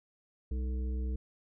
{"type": "harmonic tone with a mistuned harmonic", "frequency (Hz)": 63.3, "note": "B1", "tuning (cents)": 43, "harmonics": [1, 3, 5, 7], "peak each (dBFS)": [-31, -45, -48, -50], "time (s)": [0.51, 1.16], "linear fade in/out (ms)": 5, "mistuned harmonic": 3, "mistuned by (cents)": 140, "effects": []}